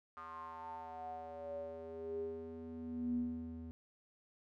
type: tone with band-pass filter sweep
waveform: square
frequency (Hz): 81.6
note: E2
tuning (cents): -17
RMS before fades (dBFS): -44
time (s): 0.17-3.71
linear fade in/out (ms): 0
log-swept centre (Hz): 1200 to 180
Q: 9.4
effects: none